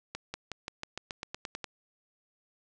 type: accelerating click train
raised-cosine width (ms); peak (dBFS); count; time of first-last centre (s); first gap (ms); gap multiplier
0.2; -19; 12; 0.15-1.643; 190; 0.93
effects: resampled to 24000 Hz + 10-bit